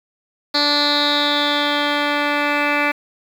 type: tone with low-pass filter sweep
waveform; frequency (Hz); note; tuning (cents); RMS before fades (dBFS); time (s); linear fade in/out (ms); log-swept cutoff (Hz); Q
10% pulse; 291.5; D4; -13; -18; 0.54-2.92; 10; 4300 to 2500; 8.4
effects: 7-bit